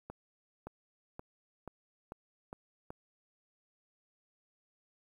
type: accelerating click train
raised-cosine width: 1 ms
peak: -29 dBFS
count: 7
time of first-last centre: 0.1-2.905 s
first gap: 570 ms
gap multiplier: 0.92
effects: 10-bit